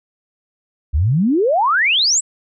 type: exponential sweep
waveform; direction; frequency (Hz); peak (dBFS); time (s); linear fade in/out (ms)
sine; up; 65.41 to 8090; -12; 0.93-2.21; 20
effects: none